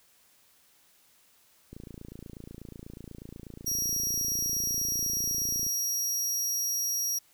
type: click train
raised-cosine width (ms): 3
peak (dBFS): -30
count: 112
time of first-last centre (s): 1.73-5.666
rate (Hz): 28.2
type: tone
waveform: sawtooth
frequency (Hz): 5680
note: F8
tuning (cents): +28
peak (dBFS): -25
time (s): 3.66-7.19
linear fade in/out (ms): 10
effects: white hiss -63 dBFS RMS until 7.33 s